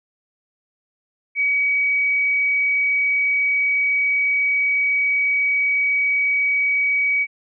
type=tone; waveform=sine; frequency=2267 Hz; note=C#7; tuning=38 cents sharp; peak=-16 dBFS; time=1.35-7.27 s; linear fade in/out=50 ms; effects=none